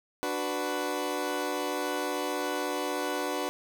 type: chord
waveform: 20% pulse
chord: B minor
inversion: first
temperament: equal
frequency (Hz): 293.7 / 370 / 493.9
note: D4 / F#4 / B4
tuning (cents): 0 / 0 / 0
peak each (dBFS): -29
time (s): 0.23-3.49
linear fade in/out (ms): 0
effects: none